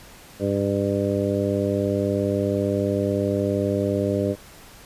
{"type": "harmonic tone", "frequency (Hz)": 100, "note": "G2", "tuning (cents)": 35, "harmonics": [1, 2, 3, 4, 5, 6], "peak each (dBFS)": [-27, -27, -27, -27, -27, -27], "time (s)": [0.39, 4.36], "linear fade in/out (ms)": 50, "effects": ["pink hiss -46 dBFS RMS until 4.85 s", "resampled to 32000 Hz"]}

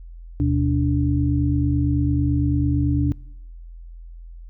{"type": "tone cluster", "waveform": "sine", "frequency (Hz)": [76.4, 125.4, 289.9], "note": ["D#2", "B2", "D4"], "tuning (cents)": [-31, 27, -22], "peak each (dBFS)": -21, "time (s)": [0.4, 3.12], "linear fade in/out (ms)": 0, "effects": ["noise-tail reverb RT60 0.8 s tail -24 dB re dry", "added 42 Hz sine -36 dBFS peak until 4.49 s"]}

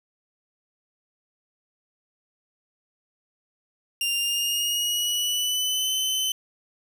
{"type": "tone with pitch glide", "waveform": "sawtooth", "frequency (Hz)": [2794, 3047], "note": ["F7", "G7"], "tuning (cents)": [0, -50], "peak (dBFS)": -20, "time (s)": [4.01, 6.32], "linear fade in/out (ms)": 2, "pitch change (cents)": 150, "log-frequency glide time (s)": [4.18, 5.91], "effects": []}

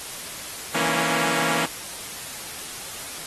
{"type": "chord", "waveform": "5% pulse", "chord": "A# diminished", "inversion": "second", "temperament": "equal", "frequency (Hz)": [164.81, 233.1, 277.2], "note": ["E3", "A#3", "C#4"], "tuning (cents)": [0, 0, 0], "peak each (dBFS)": -16, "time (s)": [0.74, 1.66], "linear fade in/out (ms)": 10, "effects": ["white hiss -35 dBFS RMS until 3.26 s", "AAC 32 kbps"]}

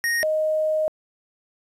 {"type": "tone pair in turn", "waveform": ["square", "sine"], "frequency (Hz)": [1864.7, 622.3], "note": ["A#6", "D#5"], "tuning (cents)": [0, 0], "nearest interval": "octave + perfect fifth", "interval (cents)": 1900, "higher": "first", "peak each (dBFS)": [-21, -19], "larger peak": "second", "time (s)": [[0.04, 0.23], [0.23, 0.88]], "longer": "second", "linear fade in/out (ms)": 0, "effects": ["resampled to 32000 Hz", "9-bit"]}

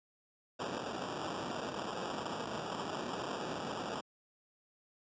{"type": "noise with sample-and-hold", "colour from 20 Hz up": "white", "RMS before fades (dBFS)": -39, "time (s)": [0.59, 4.01], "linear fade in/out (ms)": 10, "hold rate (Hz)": 2100, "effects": ["high-pass 150 Hz 12 dB/octave", "resampled to 16000 Hz"]}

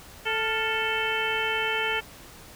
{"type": "harmonic tone with a mistuned harmonic", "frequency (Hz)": 440.7, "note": "A4", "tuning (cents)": 3, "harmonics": [1, 2, 3, 4, 5, 6, 7], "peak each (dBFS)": [-32, -32, -32, -32, -32, -32, -32], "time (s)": [0.25, 2.01], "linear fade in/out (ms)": 20, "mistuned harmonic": 3, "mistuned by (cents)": 98, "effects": ["pink hiss -47 dBFS RMS until 2.55 s"]}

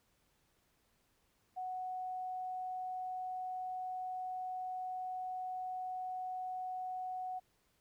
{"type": "tone", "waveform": "sine", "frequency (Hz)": 740, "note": "F#5", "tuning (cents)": 0, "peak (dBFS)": -38, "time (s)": [1.56, 7.4], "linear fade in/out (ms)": 20, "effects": ["pink hiss -75 dBFS RMS until 7.8 s"]}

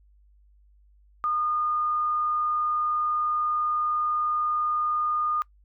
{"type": "tone", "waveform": "sine", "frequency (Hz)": 1221, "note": "D#6", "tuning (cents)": -33, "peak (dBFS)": -23, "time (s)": [1.24, 5.42], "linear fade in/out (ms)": 0, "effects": ["noise-tail reverb RT60 0.1 s tail -22 dB re dry", "added 50 Hz sine -55 dBFS peak until 5.64 s"]}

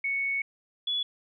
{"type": "tone pair in turn", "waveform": "sine", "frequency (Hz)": [2217, 3410], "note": ["C#7", "G#7"], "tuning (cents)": [0, 45], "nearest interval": "perfect fifth", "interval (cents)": 745, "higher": "second", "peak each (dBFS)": [-26, -26], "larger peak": "neither", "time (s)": [[0.04, 0.42], [0.87, 1.03]], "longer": "first", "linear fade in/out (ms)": 5, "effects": []}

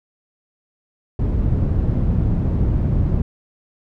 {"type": "low-pass noise", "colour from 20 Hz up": "white", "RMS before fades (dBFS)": -18, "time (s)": [1.19, 3.22], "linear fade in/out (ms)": 5, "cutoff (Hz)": 120, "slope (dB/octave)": 12, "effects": []}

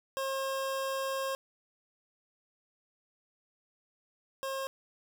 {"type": "tone pair in turn", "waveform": "25% pulse", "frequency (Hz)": [537, 537], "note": ["C5", "C5"], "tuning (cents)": [45, 45], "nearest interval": "unison", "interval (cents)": 0, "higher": "neither", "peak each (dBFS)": [-28, -30], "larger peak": "first", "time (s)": [[0.17, 1.35], [4.43, 4.67]], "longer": "first", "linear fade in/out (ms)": 0, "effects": []}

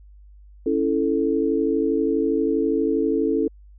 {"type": "chord", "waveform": "sine", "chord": "A major", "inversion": "first", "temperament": "equal", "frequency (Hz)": [277.2, 329.6, 440], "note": ["C#4", "E4", "A4"], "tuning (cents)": [0, 0, 0], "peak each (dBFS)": [-23, -23, -22], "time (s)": [0.66, 3.48], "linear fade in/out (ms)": 5, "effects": ["added 50 Hz sine -44 dBFS peak until 3.78 s"]}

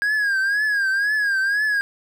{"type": "tone with vibrato", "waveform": "triangle", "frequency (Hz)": 1634, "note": "G#6", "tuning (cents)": -29, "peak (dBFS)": -16, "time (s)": [0.02, 1.81], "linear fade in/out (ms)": 0, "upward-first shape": "triangle", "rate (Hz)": 2, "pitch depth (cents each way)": 110, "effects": []}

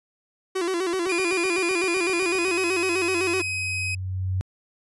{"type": "tone with vibrato", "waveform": "45% pulse", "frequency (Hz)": 359.1, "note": "F4", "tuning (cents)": 48, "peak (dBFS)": -23, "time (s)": [0.55, 3.42], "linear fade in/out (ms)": 10, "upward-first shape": "square", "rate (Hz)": 7.9, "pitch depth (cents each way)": 89}
{"type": "click train", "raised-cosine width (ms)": 1, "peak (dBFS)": -26, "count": 13, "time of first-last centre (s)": [0.94, 2.482], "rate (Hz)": 7.78}
{"type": "tone with pitch glide", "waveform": "40% pulse", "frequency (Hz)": [2425, 2525], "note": ["D#7", "D#7"], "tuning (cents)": [-45, 25], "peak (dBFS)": -25, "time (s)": [1.09, 3.95], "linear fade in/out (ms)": 5, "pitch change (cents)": 70, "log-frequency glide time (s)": [2.17, 2.61]}
{"type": "tone with exponential growth", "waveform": "sine", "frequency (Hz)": 93.5, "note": "F#2", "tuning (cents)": 19, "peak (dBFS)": -21, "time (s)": [1.92, 4.41], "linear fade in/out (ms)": 0, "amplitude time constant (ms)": 540}
{"effects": ["resampled to 24000 Hz"]}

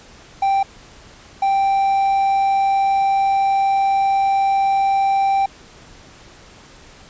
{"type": "tone bursts at uneven times", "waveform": "triangle", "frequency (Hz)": 784, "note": "G5", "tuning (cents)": 0, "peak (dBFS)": -12, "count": 2, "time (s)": [[0.42, 0.63], [1.42, 5.46]], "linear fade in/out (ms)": 5, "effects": ["pink hiss -44 dBFS RMS until 7.09 s", "resampled to 16000 Hz"]}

